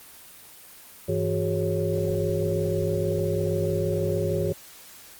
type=tone cluster; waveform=sine; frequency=99.1 / 163.9 / 368.1 / 414.4 / 551 Hz; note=G2 / E3 / F#4 / G#4 / C#5; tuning=+19 / -10 / -9 / -4 / -11 cents; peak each=-29 dBFS; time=1.08-4.53 s; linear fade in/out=10 ms; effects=white hiss -47 dBFS RMS until 5.19 s + Opus 24 kbps